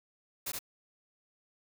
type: noise with echo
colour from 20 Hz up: white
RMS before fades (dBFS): -36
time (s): 0.46-0.52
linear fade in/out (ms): 10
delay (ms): 71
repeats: 1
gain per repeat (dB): -2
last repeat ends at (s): 0.591
effects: none